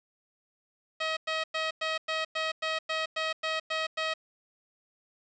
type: tone bursts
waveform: 10% pulse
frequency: 636 Hz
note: D#5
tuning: 38 cents sharp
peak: -20 dBFS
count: 12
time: 1-4.14 s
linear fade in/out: 10 ms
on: 170 ms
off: 100 ms
effects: resampled to 16000 Hz + 9-bit